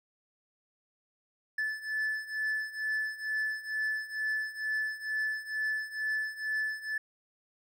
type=beating tone pair; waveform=triangle; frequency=1739 / 1741.2 Hz; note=A6 / A6; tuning=-21 / -19 cents; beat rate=2.2 Hz; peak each=-34 / -31 dBFS; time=1.58-6.98 s; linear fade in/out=5 ms; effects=none